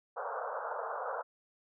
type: band-pass noise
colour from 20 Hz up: pink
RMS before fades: -38 dBFS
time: 0.16-1.23 s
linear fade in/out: 20 ms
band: 460 to 1500 Hz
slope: 96 dB/octave
effects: none